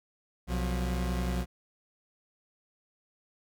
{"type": "tone pair together", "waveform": "40% pulse", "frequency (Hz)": [63.04, 178.3], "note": ["B1", "F3"], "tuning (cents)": [36, 36], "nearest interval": "octave + tritone", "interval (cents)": 1800, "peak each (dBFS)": [-29, -33], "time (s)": [0.47, 1.46], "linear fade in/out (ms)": 50, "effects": []}